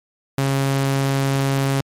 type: tone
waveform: sawtooth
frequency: 136.7 Hz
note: C#3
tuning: 24 cents flat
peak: -13 dBFS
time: 0.38-1.81 s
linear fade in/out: 2 ms
effects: MP3 64 kbps